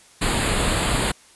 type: band-stop noise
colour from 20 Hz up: pink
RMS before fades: -21 dBFS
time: 0.21-1.12 s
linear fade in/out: 10 ms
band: 4700 to 7000 Hz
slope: 96 dB/octave
effects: white hiss -51 dBFS RMS until 1.35 s + resampled to 24000 Hz